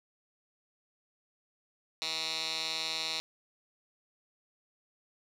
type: tone with band-pass filter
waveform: 10% pulse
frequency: 160.2 Hz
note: E3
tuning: 49 cents flat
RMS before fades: -35 dBFS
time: 2.02-3.2 s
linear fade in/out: 0 ms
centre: 4100 Hz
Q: 3.1
effects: none